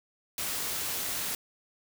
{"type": "noise", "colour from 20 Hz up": "white", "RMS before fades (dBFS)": -33, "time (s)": [0.38, 1.35], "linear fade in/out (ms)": 2, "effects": []}